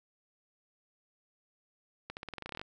accelerating click train, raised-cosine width 0.3 ms, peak -24 dBFS, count 14, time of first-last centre 2.1-2.615 s, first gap 69 ms, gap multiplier 0.9, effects none

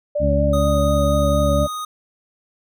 sine tone with vibrato, 583 Hz, D5, 13 cents flat, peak -18 dBFS, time 0.15-1.67 s, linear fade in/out 10 ms, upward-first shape triangle, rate 4.2 Hz, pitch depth 40 cents each way
harmonic tone, 70.8 Hz, C#2, 37 cents sharp, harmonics 1 / 2 / 3 / 4, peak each -19 / -22 / -24 / -25 dBFS, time 0.19-1.68 s, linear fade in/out 50 ms
square tone, 1243 Hz, D#6, 2 cents flat, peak -26 dBFS, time 0.53-1.85 s, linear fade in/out 5 ms
effects none

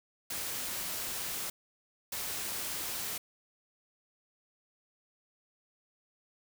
white noise bursts at uneven times, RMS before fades -37 dBFS, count 2, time 0.3-1.5 / 2.12-3.18 s, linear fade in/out 5 ms, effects none

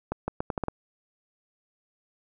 accelerating click train, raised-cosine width 1 ms, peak -14 dBFS, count 7, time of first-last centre 0.12-0.683 s, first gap 160 ms, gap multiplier 0.78, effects none

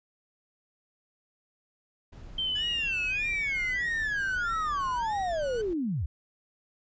brown noise, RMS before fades -44 dBFS, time 2.12-5.74 s, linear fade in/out 10 ms
sine linear sweep, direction down, 3136 to 59.9 Hz, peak -27 dBFS, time 2.38-6.06 s, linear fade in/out 5 ms
sawtooth tone with vibrato, 1661.2 Hz, G#6, in tune, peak -37 dBFS, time 2.55-5.62 s, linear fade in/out 10 ms, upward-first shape sine, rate 1.6 Hz, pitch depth 240 cents each way
effects resampled to 16000 Hz

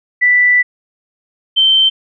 sine tone pair in turn, 1975.5 / 3110 Hz, B6 / G7, 0 / -14 cents, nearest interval minor sixth, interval 786 cents, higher second, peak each -7 dBFS, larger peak neither, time 0.21-0.63 / 1.56-1.9 s, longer first, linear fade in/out 20 ms, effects none

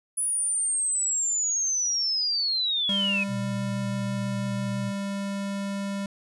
sine linear sweep, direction down, 9956 to 2489 Hz, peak -23 dBFS, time 0.17-3.24 s, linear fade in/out 10 ms
square tone, 198.5 Hz, G3, 22 cents sharp, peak -29 dBFS, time 2.89-6.06 s, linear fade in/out 2 ms
sine tone with vibrato, 122.8 Hz, B2, 9 cents flat, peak -30 dBFS, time 3.27-4.93 s, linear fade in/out 50 ms, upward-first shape sine, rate 6.1 Hz, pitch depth 58 cents each way
effects resampled to 24000 Hz

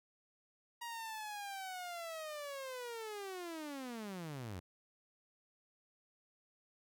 sawtooth linear sweep, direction down, 952 to 83 Hz, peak -39 dBFS, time 0.81-4.6 s, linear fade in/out 10 ms, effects none

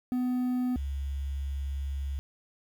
triangle / sine tone pair in turn, 250 / 68.99 Hz, B3 / C#2, +21 / -8 cents, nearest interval octave + minor seventh, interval 2229 cents, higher first, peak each -24 / -30 dBFS, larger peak first, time 0.12-0.76 / 0.76-2.19 s, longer second, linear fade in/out 0 ms, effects 9-bit

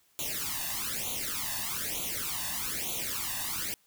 white noise with flanger, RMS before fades -34 dBFS, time 0.19-3.74 s, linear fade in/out 0 ms, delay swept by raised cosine 0.29 to 1.12 ms, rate 1.1 Hz, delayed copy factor +0.9, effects white hiss -67 dBFS RMS until 3.86 s

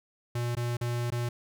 square tone with dropouts, 120 Hz, B2, 49 cents flat, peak -29 dBFS, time 0.35-1.29 s, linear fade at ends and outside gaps 5 ms, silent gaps 0.552-0.568 / 0.77-0.811 / 1.104-1.12 s, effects none

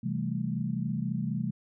sine chord, A minor seventh, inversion first, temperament equal, 130.81 / 164.81 / 196 / 220 Hz, C3 / E3 / G3 / A3, 0 / 0 / 0 / 0 cents, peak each -34 dBFS, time 0.03-1.51 s, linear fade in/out 10 ms, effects none

